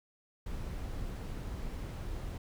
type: noise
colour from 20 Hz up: brown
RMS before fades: -39 dBFS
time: 0.46-2.38 s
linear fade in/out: 5 ms
effects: none